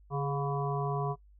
harmonic tone with a mistuned harmonic, 142 Hz, C#3, 42 cents sharp, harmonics 1 / 3 / 5 / 7 / 8, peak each -31 / -36 / -38 / -39 / -40 dBFS, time 0.1-1.16 s, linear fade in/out 50 ms, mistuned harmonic 3, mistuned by -45 cents, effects noise-tail reverb RT60 0.1 s tail -20 dB re dry + added 50 Hz sine -55 dBFS peak until 1.39 s

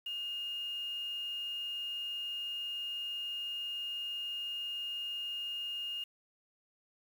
sine tone with quantisation, 2839 Hz, F7, 28 cents sharp, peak -36 dBFS, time 0.06-6.04 s, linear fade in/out 5 ms, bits 9, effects none

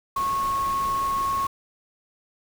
sine tone in noise, 1096 Hz, C#6, 20 cents flat, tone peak -22 dBFS, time 0.16-1.47 s, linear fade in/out 5 ms, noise pink, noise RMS -37 dBFS, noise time 0.16-1.47 s, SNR +12 dB, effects none

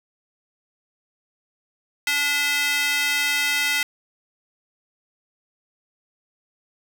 square tone with high-pass filter, 288.9 Hz, D4, 28 cents flat, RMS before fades -22 dBFS, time 2.07-3.83 s, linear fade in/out 2 ms, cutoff 2100 Hz, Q 2, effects none

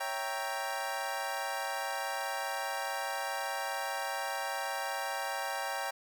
25% pulse chord, C# diminished seventh, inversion none, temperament equal, 554.4 / 659.3 / 784 / 932.3 Hz, C#5 / E5 / G5 / Bb5, 0 / 0 / 0 / 0 cents, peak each -37 / -39 / -33 / -36 dBFS, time 0-5.91 s, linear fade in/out 10 ms, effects none

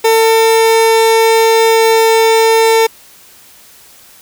30% pulse tone, 449.9 Hz, A4, 39 cents sharp, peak -4 dBFS, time 0.04-2.87 s, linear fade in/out 10 ms, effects white hiss -41 dBFS RMS until 4.21 s

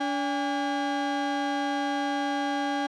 35% pulse tone pair together, 286.9 / 812.2 Hz, D4 / G#5, -40 / -39 cents, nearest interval octave + tritone, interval 1801 cents, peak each -27 dBFS, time 0-2.87 s, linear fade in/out 10 ms, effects low-pass 4000 Hz 12 dB/octave

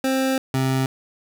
25% pulse tone pair in turn, 264.3 / 132.15 Hz, C4 / C3, +18 / +18 cents, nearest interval octave, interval 1200 cents, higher first, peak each -15 dBFS, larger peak neither, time 0.04-0.38 / 0.54-0.86 s, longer first, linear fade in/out 2 ms, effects none

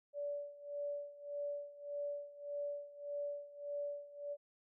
sine tone with tremolo, 577 Hz, D5, 31 cents flat, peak -37 dBFS, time 0.13-4.37 s, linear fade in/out 50 ms, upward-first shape sine, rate 1.7 Hz, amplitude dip 85%, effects none

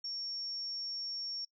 sine tone, 5500 Hz, F8, 27 cents flat, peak -37 dBFS, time 0.04-1.45 s, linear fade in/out 5 ms, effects noise-tail reverb RT60 0.1 s tail -24 dB re dry

